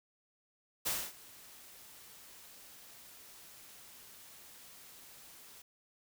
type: noise with ADSR envelope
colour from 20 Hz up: white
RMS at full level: -33 dBFS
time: 0.85-5.62 s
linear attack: 19 ms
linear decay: 250 ms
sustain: -22 dB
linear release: 4 ms
effects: none